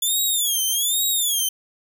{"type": "tone with vibrato", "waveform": "10% pulse", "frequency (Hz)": 3436, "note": "A7", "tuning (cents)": -42, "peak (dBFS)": -12, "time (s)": [0.02, 1.49], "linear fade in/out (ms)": 5, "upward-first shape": "sine", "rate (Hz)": 1.2, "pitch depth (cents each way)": 180, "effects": []}